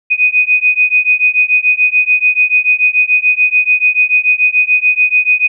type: beating tone pair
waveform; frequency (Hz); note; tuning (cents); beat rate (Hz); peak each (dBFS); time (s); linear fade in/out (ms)
sine; 2489 / 2495.9; D#7 / D#7; 0 / +5; 6.9; -11; 0.1-5.48; 20
effects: none